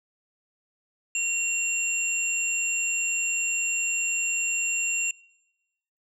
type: tone pair together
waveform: sine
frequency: 2745 / 7328 Hz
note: F7 / A#8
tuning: -31 / -31 cents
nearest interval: octave + perfect fourth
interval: 1700 cents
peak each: -26 / -27 dBFS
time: 1.15-5.11 s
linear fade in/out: 2 ms
effects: noise-tail reverb RT60 1.0 s tail -25 dB re dry + tanh soft clip ceiling -16 dBFS